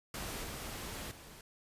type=noise with level steps; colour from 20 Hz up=pink; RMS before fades=-41 / -43 / -53 dBFS; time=0.14-1.41 s; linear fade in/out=2 ms; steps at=0.43 / 1.11 s; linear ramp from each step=5 ms; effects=resampled to 32000 Hz